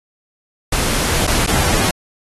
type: noise with dropouts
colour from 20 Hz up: pink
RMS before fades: -17 dBFS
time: 0.72-1.91 s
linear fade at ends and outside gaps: 5 ms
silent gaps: 1.269-1.274 / 1.465-1.473 s
effects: AAC 32 kbps